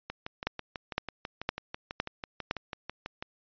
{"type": "two click trains", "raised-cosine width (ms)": 0.3, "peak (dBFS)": [-20, -11], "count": [20, 5], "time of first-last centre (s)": [[0.1, 3.225], [0.47, 2.511]], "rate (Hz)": [6.08, 1.96], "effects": ["resampled to 11025 Hz"]}